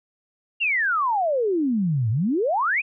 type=exponential two-way sweep; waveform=sine; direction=down then up; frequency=2867 to 104.2 to 2613 Hz; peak=-19 dBFS; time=0.6-2.82 s; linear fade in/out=20 ms; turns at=2.1 s; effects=none